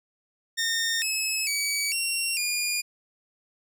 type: tone with pitch steps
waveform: 15% pulse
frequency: 1829 / 2586 / 2275 / 2743 / 2426 Hz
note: A#6 / E7 / C#7 / F7 / D#7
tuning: -33 / -34 / +44 / -32 / -44 cents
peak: -18 dBFS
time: 0.57-2.82 s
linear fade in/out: 20 ms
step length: 450 ms
effects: none